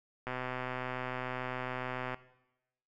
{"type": "click train", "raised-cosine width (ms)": 0.5, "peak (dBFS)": -22, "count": 239, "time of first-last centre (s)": [0.27, 2.144], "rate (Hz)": 127, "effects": ["noise-tail reverb RT60 0.9 s tail -17 dB re dry"]}